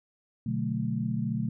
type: chord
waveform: sine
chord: B minor seventh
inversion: none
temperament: equal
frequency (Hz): 123.47 / 146.83 / 185 / 220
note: B2 / D3 / F#3 / A3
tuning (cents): 0 / 0 / 0 / 0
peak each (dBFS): -32 / -34 / -34 / -31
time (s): 0.46-1.49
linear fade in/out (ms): 5
effects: none